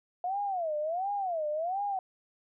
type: tone with vibrato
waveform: sine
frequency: 698.5 Hz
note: F5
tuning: in tune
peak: -29 dBFS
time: 0.24-1.99 s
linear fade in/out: 2 ms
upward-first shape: sine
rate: 1.4 Hz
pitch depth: 270 cents each way
effects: none